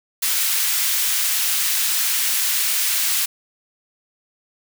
white high-pass noise, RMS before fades -20 dBFS, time 0.22-3.26 s, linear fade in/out 10 ms, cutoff 1600 Hz, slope 12 dB/octave, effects none

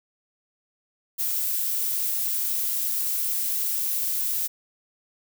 violet noise, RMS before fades -26 dBFS, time 1.18-4.48 s, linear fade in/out 20 ms, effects none

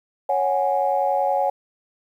sine chord, C# suspended fourth, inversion none, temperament equal, 554.4 / 740 / 830.6 Hz, C#5 / F#5 / G#5, 0 / 0 / 0 cents, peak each -22 dBFS, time 0.29-1.5 s, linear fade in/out 5 ms, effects tanh soft clip ceiling -8 dBFS + 9-bit

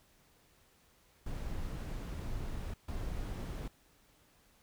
brown noise bursts at uneven times, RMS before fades -39 dBFS, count 2, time 1.26-2.74 / 2.88-3.68 s, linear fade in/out 5 ms, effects pink hiss -67 dBFS RMS until 4.62 s

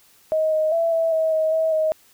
sine tone with pitch steps, 629 / 624 / 666 / 656 / 640 / 632 / 642 / 628 Hz, D#5 / D#5 / E5 / E5 / D#5 / D#5 / E5 / D#5, +19 / +5 / +18 / -9 / +49 / +27 / -46 / +16 cents, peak -17 dBFS, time 0.32-1.92 s, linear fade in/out 0 ms, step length 200 ms, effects white hiss -55 dBFS RMS until 2.13 s

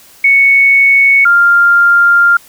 sine tone pair in turn, 2217 / 1396.6 Hz, C#7 / F6, 0 / 0 cents, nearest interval minor sixth, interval 800 cents, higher first, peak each -4 dBFS, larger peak neither, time 0.24-1.25 / 1.25-2.37 s, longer second, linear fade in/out 5 ms, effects white hiss -41 dBFS RMS until 2.48 s

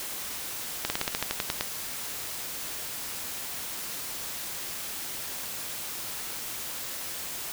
slowing click train, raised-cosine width 0.2 ms, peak -9 dBFS, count 11, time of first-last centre 0.85-1.61 s, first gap 50 ms, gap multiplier 1.09, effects white hiss -36 dBFS RMS until 7.52 s

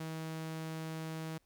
sawtooth tone, 160 Hz, D#3, 49 cents sharp, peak -35 dBFS, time 0-1.38 s, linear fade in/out 5 ms, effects pink hiss -75 dBFS RMS until 1.45 s

